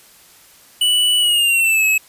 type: tone with pitch glide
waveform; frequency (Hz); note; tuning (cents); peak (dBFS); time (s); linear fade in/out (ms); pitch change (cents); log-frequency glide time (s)
square; 2960 to 2577; F#7 to E7; 0 to -40; -13; 0.81-1.98; 5; -240; 1.19-1.85
effects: white hiss -47 dBFS RMS until 2.08 s + resampled to 32000 Hz